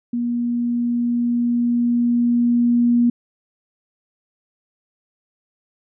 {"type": "tone with level ramp", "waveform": "sine", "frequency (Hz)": 239.1, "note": "A#3", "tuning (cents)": 44, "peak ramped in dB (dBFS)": [-19, -12], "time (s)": [0.13, 3.1], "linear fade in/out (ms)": 5, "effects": []}